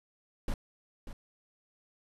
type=noise with echo; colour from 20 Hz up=brown; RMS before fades=-31 dBFS; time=0.48-0.54 s; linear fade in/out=2 ms; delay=590 ms; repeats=1; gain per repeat=-11 dB; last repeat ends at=1.13 s; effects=resampled to 32000 Hz